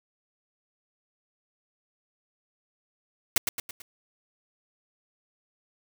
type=noise with echo; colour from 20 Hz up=white; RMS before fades=-21 dBFS; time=3.36-3.38 s; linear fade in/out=2 ms; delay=110 ms; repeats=4; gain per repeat=-6 dB; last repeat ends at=3.82 s; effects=none